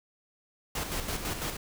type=noise with tremolo; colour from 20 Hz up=pink; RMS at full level=-32 dBFS; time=0.75-1.57 s; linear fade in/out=5 ms; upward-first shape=square; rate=6 Hz; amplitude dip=50%; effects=none